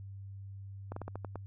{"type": "slowing click train", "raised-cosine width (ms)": 1, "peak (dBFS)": -26, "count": 7, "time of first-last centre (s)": [0.92, 1.357], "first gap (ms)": 44, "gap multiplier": 1.2, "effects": ["added 98 Hz sine -43 dBFS peak until 1.46 s"]}